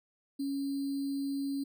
sine tone with sample-and-hold, 277.2 Hz, C#4, in tune, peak -31 dBFS, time 0.39-1.64 s, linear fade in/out 10 ms, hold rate 4410 Hz, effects none

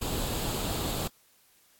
pink noise with comb filter, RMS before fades -32 dBFS, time 0.01-1.08 s, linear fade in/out 10 ms, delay 0.26 ms, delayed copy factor +0.5, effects white hiss -63 dBFS RMS until 1.79 s + AAC 64 kbps

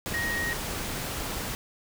sine tone in noise, 1878 Hz, A#6, 12 cents sharp, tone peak -28 dBFS, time 0.14-0.53 s, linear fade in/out 0 ms, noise pink, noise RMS -33 dBFS, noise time 0.06-1.55 s, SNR +2 dB, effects none

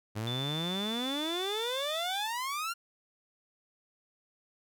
sawtooth exponential sweep, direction up, 103.83 to 1415 Hz, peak -29 dBFS, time 0.15-2.74 s, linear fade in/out 20 ms
sine tone with vibrato, 3513 Hz, A7, 3 cents flat, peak -35 dBFS, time 0.27-2.27 s, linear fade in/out 2 ms, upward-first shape sine, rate 0.86 Hz, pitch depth 10 cents each way
effects none

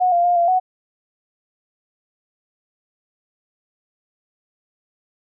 sine tone with pitch steps, 731 / 694 / 706 / 688 / 741 Hz, F#5 / F5 / F5 / F5 / F#5, -21 / -11 / +19 / -26 / +2 cents, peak -13 dBFS, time 0-0.6 s, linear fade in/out 20 ms, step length 120 ms, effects none

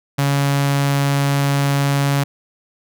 sawtooth tone with notch filter, 140.5 Hz, C#3, 24 cents sharp, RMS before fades -17 dBFS, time 0.18-2.24 s, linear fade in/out 10 ms, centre 370 Hz, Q 1.8, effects none

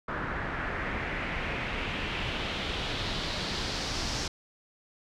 pink noise with low-pass filter sweep, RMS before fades -33 dBFS, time 0.08-4.28 s, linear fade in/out 5 ms, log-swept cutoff 1500 to 5600 Hz, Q 2.4, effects none

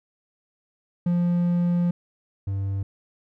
triangle tone pair in turn, 174.61 / 98 Hz, F3 / G2, 0 / 0 cents, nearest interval minor seventh, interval 1000 cents, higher first, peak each -17 / -22 dBFS, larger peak first, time 1.06-1.91 / 2.47-2.83 s, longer first, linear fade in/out 5 ms, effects none

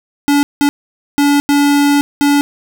square tone bursts at uneven times, 286.5 Hz, D4, 43 cents flat, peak -9 dBFS, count 5, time 0.28-0.43 / 0.61-0.69 / 1.18-1.4 / 1.49-2.01 / 2.21-2.41 s, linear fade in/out 0 ms, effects none

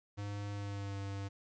square tone with pitch glide, 101.9 to 99 Hz, G#2 to G2, -32 to +18 cents, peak -39 dBFS, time 0.17-1.29 s, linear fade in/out 20 ms, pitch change -50 cents, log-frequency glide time 0.51-0.97 s, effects resampled to 16000 Hz + 12-bit

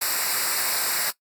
white noise with comb filter, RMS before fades -24 dBFS, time 0.01-1.11 s, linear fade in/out 10 ms, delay 0.31 ms, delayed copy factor -0.8, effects noise-tail reverb RT60 0.1 s tail -18 dB re dry + AAC 64 kbps

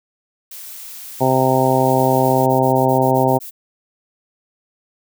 blue noise, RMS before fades -34 dBFS, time 0.51-2.46 s, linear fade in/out 5 ms
harmonic tone, 130.81 Hz, C3, in tune, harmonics 1 / 2 / 3 / 4 / 5 / 6 / 7, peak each -20 / -20 / -20 / -20 / -20 / -20 / -20 dBFS, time 1.2-3.39 s, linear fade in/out 20 ms
violet noise bursts, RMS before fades -33 dBFS, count 13, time 1.84-3.51 s, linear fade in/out 20 ms, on 110 ms, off 20 ms
effects none

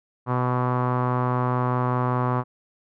sawtooth tone with low-pass filter, 124.9 Hz, B2, 20 cents sharp, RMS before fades -23 dBFS, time 0.26-2.44 s, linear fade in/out 50 ms, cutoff 1100 Hz, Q 4, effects none

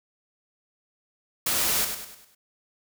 white noise with echo, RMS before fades -25 dBFS, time 1.46-1.85 s, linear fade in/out 5 ms, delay 100 ms, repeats 5, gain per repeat -7 dB, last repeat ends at 2.35 s, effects none

